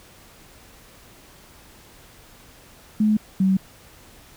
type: tone pair in turn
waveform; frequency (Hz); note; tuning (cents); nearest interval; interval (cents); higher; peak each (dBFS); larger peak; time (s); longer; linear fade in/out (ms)
sine; 213.7 / 190.39; G#3 / F#3; +50 / +50; major second; 200; first; -15; neither; 3-3.17 / 3.4-3.57; neither; 5
effects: pink hiss -49 dBFS RMS until 4.36 s